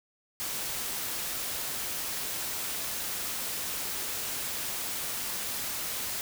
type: noise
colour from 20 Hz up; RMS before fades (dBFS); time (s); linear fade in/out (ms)
white; -34; 0.4-6.21; 0
effects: none